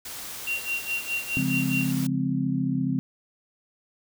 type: noise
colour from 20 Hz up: white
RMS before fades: -37 dBFS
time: 0.05-2.07 s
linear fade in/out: 5 ms
type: tone with tremolo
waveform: sine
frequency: 2755 Hz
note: F7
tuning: 24 cents flat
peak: -24 dBFS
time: 0.47-1.91 s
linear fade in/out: 2 ms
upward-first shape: sine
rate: 4.8 Hz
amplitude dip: 90%
type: chord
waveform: sine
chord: Db major seventh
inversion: none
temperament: just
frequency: 138.59 / 173.24 / 207.9 / 259.9 Hz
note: Db3 / F3 / Ab3 / C4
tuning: 0 / -14 / +2 / -11 cents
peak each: -29 / -29 / -32 / -26 dBFS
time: 1.37-2.99 s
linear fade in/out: 0 ms
effects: none